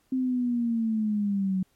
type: linear sweep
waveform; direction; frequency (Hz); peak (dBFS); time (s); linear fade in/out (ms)
sine; down; 261.6 to 185; -23; 0.12-1.63; 5
effects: pink hiss -68 dBFS RMS until 1.75 s + MP3 64 kbps